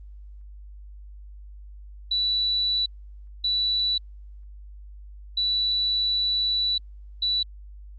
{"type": "tone bursts at uneven times", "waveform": "sine", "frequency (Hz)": 3951, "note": "B7", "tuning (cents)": 0, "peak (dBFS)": -21, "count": 4, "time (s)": [[2.11, 2.86], [3.44, 3.98], [5.37, 6.78], [7.22, 7.43]], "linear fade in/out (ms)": 5, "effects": ["added 50 Hz sine -40 dBFS peak until 7.98 s", "Opus 24 kbps"]}